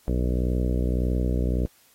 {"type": "harmonic tone", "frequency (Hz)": 61.74, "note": "B1", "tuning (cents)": 0, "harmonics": [1, 2, 3, 4, 5, 6, 7, 8, 9, 10], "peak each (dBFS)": [-23, -30, -31, -33, -34, -38, -36, -38, -41, -44], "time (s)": [0.08, 1.66], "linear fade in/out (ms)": 0, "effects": ["white hiss -59 dBFS RMS until 1.94 s", "AAC 48 kbps"]}